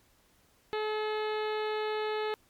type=harmonic tone with a mistuned harmonic; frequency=428.7 Hz; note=A4; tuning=45 cents flat; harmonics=1 / 2 / 3 / 4 / 5 / 6 / 7 / 8 / 9 / 10; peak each=-31 / -37 / -41 / -43 / -45 / -47 / -48 / -49 / -50 / -51 dBFS; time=0.73-2.34 s; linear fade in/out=0 ms; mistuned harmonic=8; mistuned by=+38 cents; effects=pink hiss -66 dBFS RMS until 2.49 s + MP3 96 kbps